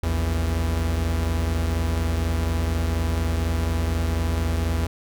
45% pulse tone pair together, 58.27 / 82.41 Hz, A#1 / E2, 0 / 0 cents, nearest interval tritone, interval 600 cents, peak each -27 / -22 dBFS, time 0.03-4.87 s, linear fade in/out 5 ms, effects none

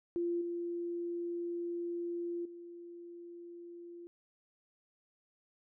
sine tone with level steps, 344.9 Hz, F4, 22 cents flat, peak -31 / -35 / -46 dBFS, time 0.16-4.07 s, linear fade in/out 0 ms, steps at 0.41 / 2.45 s, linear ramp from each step 5 ms, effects none

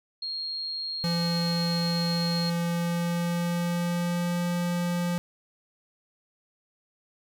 sine tone, 4252 Hz, C8, 27 cents sharp, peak -30 dBFS, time 0.22-2.5 s, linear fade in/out 5 ms
square tone with pitch glide, 170.4 to 174.69 Hz, F3 to F3, -42 to +1 cents, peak -26 dBFS, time 1.04-5.18 s, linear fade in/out 0 ms, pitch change +43 cents, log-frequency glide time 2.42-4.44 s
effects none

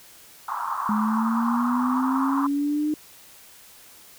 white band-pass noise, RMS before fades -28 dBFS, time 0.48-2.47 s, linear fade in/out 5 ms, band 920 to 1200 Hz, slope 48 dB/octave
sine exponential sweep, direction up, 210.9 to 305.7 Hz, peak -21 dBFS, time 0.89-2.94 s, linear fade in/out 2 ms
effects white hiss -49 dBFS RMS until 4.18 s

